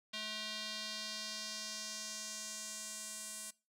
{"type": "tone with band-pass filter sweep", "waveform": "square", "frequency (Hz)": 215.1, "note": "A3", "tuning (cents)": -39, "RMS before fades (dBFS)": -44, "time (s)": [0.13, 3.51], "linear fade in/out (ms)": 10, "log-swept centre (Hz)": [3600, 8800], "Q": 2.1, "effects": ["noise-tail reverb RT60 0.3 s tail -22 dB re dry"]}